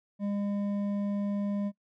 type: tone with hard clipping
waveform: sine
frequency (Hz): 202.5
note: G#3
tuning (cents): -43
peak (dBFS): -30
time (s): 0.19-1.72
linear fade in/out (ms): 50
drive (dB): 7
effects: noise-tail reverb RT60 0.1 s tail -21 dB re dry